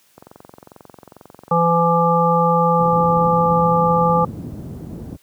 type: click train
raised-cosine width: 1 ms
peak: -25 dBFS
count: 37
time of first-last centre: 0.18-1.794 s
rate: 22.3 Hz
type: harmonic tone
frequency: 169.1 Hz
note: E3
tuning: 44 cents sharp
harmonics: 1 / 3 / 5 / 7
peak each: -18 / -18 / -18 / -18 dBFS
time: 1.51-4.25 s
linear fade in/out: 5 ms
type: low-pass noise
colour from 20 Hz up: pink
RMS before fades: -27 dBFS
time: 2.78-5.17 s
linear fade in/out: 20 ms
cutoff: 260 Hz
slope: 12 dB/octave
effects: white hiss -57 dBFS RMS until 5.22 s + high-pass 100 Hz 12 dB/octave